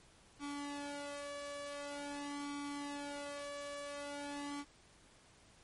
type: tone with flanger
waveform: sawtooth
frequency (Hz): 286.7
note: D4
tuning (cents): -42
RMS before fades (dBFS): -44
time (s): 0.39-4.65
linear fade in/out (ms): 50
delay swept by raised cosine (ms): 0.88 to 1.78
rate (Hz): 0.46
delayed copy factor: +0.8
effects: pink hiss -64 dBFS RMS until 5.63 s + MP3 48 kbps